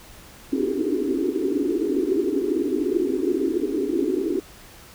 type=band-pass noise; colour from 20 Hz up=white; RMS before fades=-23 dBFS; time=0.52-4.4 s; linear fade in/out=10 ms; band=260 to 420 Hz; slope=96 dB/octave; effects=pink hiss -46 dBFS RMS until 4.94 s

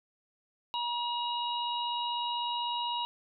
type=harmonic tone; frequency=956 Hz; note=A#5; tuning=43 cents sharp; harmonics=1 / 3 / 4; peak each=-32 / -37 / -38 dBFS; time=0.74-3.05 s; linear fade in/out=0 ms; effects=none

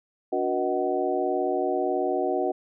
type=tone cluster; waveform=sine; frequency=288.6 / 366.9 / 481.5 / 626 / 749 Hz; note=D4 / F#4 / B4 / D#5 / F#5; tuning=-30 / -15 / -44 / +10 / +21 cents; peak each=-32 / -27 / -31 / -29 / -29 dBFS; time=0.32-2.52 s; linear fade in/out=10 ms; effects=none

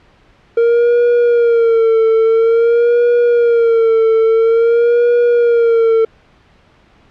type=tone with vibrato; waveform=triangle; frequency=462.9 Hz; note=A#4; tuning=12 cents flat; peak=-6 dBFS; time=0.57-6.05 s; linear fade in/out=5 ms; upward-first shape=sine; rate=0.49 Hz; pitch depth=61 cents each way; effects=pink hiss -49 dBFS RMS until 7.1 s + low-pass 3000 Hz 12 dB/octave

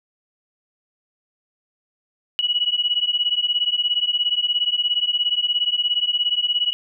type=beating tone pair; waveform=sine; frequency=2919 / 2936 Hz; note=F#7 / F#7; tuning=-24 / -14 cents; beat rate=17 Hz; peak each=-21 dBFS; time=2.39-6.73 s; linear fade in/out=0 ms; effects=none

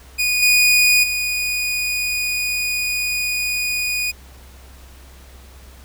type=tone with level steps; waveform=sawtooth; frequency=2466 Hz; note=D#7; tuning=16 cents flat; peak=-13 / -8 / -16 dBFS; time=0.18-4.12 s; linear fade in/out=20 ms; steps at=0.42 / 1.03 s; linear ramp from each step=10 ms; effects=added 65 Hz sine -41 dBFS peak until 5.84 s + pink hiss -47 dBFS RMS until 5.84 s

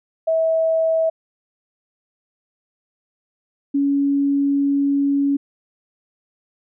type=tone pair in turn; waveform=sine; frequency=648 / 280.6 Hz; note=E5 / C#4; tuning=-30 / +21 cents; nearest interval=octave + major second; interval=1449 cents; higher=first; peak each=-15 dBFS; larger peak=neither; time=0.27-1.1 / 3.74-5.37 s; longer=second; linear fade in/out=10 ms; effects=none

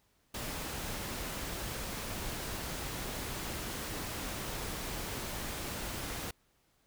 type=noise; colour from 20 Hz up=pink; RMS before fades=-39 dBFS; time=0.34-6.31 s; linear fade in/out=5 ms; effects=pink hiss -72 dBFS RMS until 6.86 s

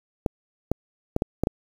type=clicks; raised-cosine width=2 ms; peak=-8 dBFS; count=6; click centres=0.262 / 0.716 / 1.164 / 1.221 / 1.436 / 1.471 s; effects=7-bit

